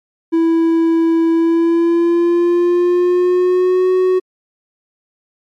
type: tone with pitch glide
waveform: triangle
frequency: 329.6 to 370 Hz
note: E4 to F#4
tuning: 0 to 0 cents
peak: -8 dBFS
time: 0.32-4.2 s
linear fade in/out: 20 ms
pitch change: +200 cents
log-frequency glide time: 1.32-3.91 s
effects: MP3 64 kbps